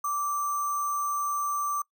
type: tone with sample-and-hold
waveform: sine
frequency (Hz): 1166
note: D6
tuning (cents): -13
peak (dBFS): -26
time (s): 0.04-1.82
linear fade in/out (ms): 5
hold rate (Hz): 7350
effects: noise-tail reverb RT60 0.1 s tail -23 dB re dry